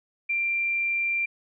sine tone, 2369 Hz, D7, 14 cents sharp, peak -23 dBFS, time 0.29-1.26 s, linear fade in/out 10 ms, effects none

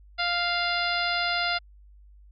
harmonic tone with a mistuned harmonic, 698.5 Hz, F5, in tune, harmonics 1 / 2 / 3 / 4 / 5 / 6 / 7, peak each -30 / -29 / -31 / -34 / -34 / -34 / -34 dBFS, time 0.18-1.59 s, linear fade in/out 20 ms, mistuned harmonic 6, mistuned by -18 cents, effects added 50 Hz sine -49 dBFS peak until 2.31 s

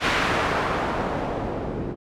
white noise with low-pass filter sweep, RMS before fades -25 dBFS, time 0-1.96 s, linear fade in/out 50 ms, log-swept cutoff 2300 to 360 Hz, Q 0.89, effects none

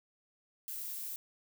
violet noise, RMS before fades -41 dBFS, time 0.68-1.16 s, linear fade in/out 0 ms, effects none

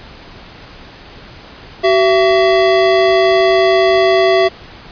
square tone pair together, 380.1 / 670 Hz, F#4 / E5, +47 / +28 cents, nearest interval minor seventh, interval 981 cents, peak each -12 dBFS, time 1.83-4.49 s, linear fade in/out 20 ms, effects pink hiss -36 dBFS RMS until 4.91 s + resampled to 11025 Hz

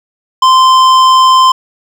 triangle tone with hard clipping, 1038 Hz, C6, 14 cents flat, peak -5 dBFS, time 0.42-1.52 s, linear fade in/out 5 ms, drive 15 dB, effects none

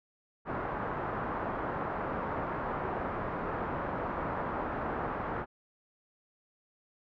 white low-pass noise, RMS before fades -35 dBFS, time 0.45-5.46 s, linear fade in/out 50 ms, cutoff 1300 Hz, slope 24 dB/octave, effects none

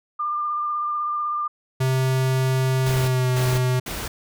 sine tone with vibrato, 1197 Hz, D6, 33 cents sharp, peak -22 dBFS, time 0.19-1.48 s, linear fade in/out 10 ms, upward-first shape sine, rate 16 Hz, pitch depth 16 cents each way
square tone with pitch glide, 130.81 to 127.01 Hz, C3 to B2, 0 to +49 cents, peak -19 dBFS, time 1.8-3.8 s, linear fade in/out 10 ms, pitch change -51 cents, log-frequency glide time 2.9-3.29 s
pink noise bursts, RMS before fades -30 dBFS, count 3, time 2.86-4.08 s, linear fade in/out 5 ms, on 220 ms, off 280 ms
effects none

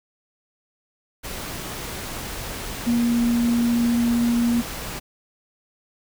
sine tone in noise, 236.5 Hz, A#3, 25 cents sharp, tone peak -17 dBFS, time 2.86-4.62 s, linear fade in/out 20 ms, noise pink, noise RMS -32 dBFS, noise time 1.23-5 s, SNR +12 dB, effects none

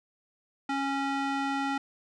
square tone with band-pass filter, 275.4 Hz, C#4, 11 cents flat, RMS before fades -30 dBFS, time 0.69-1.78 s, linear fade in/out 5 ms, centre 1200 Hz, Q 0.71, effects resampled to 22050 Hz

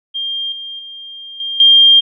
sine tone with level steps, 3200 Hz, G7, 35 cents sharp, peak -18 / -25 / -29 / -19 / -4 dBFS, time 0.14-2.01 s, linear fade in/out 20 ms, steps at 0.52 / 0.79 / 1.4 / 1.6 s, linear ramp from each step 2 ms, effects none

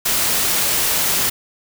white noise, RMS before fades -18 dBFS, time 0.05-1.3 s, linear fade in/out 10 ms, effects none

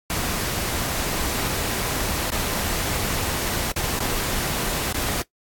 pink noise with dropouts, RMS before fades -25 dBFS, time 0.1-5.22 s, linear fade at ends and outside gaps 1 ms, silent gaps 2.304-2.319 / 3.717-3.762 / 3.99-4.003 / 4.926-4.944 s, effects noise-tail reverb RT60 0.1 s tail -17 dB re dry + AAC 64 kbps

